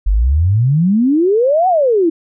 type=exponential two-way sweep; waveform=sine; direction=up then down; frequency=44.66 to 765 to 313.7 Hz; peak=-9 dBFS; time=0.06-2.1 s; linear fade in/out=10 ms; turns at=1.68 s; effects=none